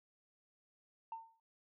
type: tone with exponential decay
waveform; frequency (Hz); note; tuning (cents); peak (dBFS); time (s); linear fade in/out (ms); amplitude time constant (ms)
sine; 905; A5; +48; -38; 1.12-1.4; 2; 60
effects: noise-tail reverb RT60 0.2 s tail -24 dB re dry + tanh soft clip ceiling -37 dBFS